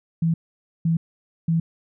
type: tone bursts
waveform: sine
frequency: 164.81 Hz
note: E3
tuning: in tune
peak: -17 dBFS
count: 3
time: 0.22-1.6 s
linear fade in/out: 5 ms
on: 120 ms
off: 510 ms
effects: none